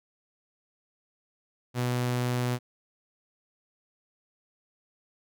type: tone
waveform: sawtooth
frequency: 123.47 Hz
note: B2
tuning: in tune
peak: -22 dBFS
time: 1.74-2.59 s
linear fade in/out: 50 ms
effects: none